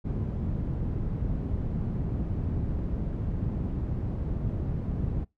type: low-pass noise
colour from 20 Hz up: white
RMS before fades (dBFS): -30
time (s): 0.04-5.25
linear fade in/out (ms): 20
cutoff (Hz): 140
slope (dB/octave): 12
effects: noise-tail reverb RT60 0.2 s tail -23 dB re dry